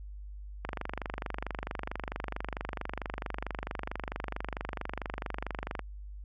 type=click train; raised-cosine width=0.5 ms; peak=-19 dBFS; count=127; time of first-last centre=0.65-5.793 s; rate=24.5 Hz; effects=added 50 Hz sine -41 dBFS peak until 6.24 s